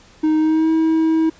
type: tone with pitch glide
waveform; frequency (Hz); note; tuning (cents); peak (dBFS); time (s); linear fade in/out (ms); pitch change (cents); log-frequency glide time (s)
triangle; 311.1 to 321.1; D#4 to E4; 0 to -45; -11; 0.23-1.3; 10; +55; 0.38-0.7
effects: pink hiss -48 dBFS RMS until 1.39 s + resampled to 16000 Hz